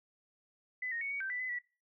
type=tone with pitch steps; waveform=sine; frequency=2007 / 1860 / 2221 / 2249 / 1558 / 1979 / 2019 / 1948 Hz; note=B6 / A#6 / C#7 / C#7 / G6 / B6 / B6 / B6; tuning=+27 / -4 / +3 / +24 / -11 / +3 / +38 / -24 cents; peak=-35 dBFS; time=0.82-1.588 s; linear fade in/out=5 ms; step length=96 ms; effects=noise-tail reverb RT60 0.3 s tail -20 dB re dry